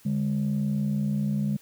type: tone pair together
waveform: sine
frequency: 145.45 / 205.7 Hz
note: D3 / G#3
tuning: -16 / -16 cents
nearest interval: tritone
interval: 600 cents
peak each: -26 / -24 dBFS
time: 0.05-1.57 s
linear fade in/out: 10 ms
effects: tanh soft clip ceiling -19 dBFS + white hiss -56 dBFS RMS until 1.61 s